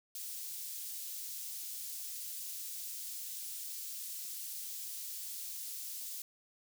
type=high-pass noise; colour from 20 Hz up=white; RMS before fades=-43 dBFS; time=0.15-6.22 s; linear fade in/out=2 ms; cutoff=4800 Hz; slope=12 dB/octave; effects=none